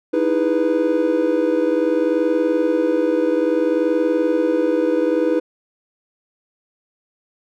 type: chord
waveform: triangle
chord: E major seventh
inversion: third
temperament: just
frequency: 309 / 329.6 / 412 / 494.4 Hz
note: D#4 / E4 / G#4 / B4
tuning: -12 / 0 / -14 / +2 cents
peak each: -19 / -19 / -23 / -17 dBFS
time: 0.13-5.4 s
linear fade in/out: 10 ms
effects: none